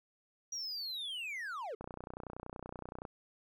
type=linear sweep; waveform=triangle; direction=down; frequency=5800 to 392 Hz; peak=-37 dBFS; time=0.52-1.75 s; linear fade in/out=5 ms
type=click train; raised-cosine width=1 ms; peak=-29 dBFS; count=39; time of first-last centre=1.81-3.052 s; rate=30.6 Hz
effects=none